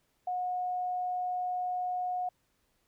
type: tone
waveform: sine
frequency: 726 Hz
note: F#5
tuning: 33 cents flat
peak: -30 dBFS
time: 0.27-2.29 s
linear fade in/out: 5 ms
effects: pink hiss -74 dBFS RMS until 2.87 s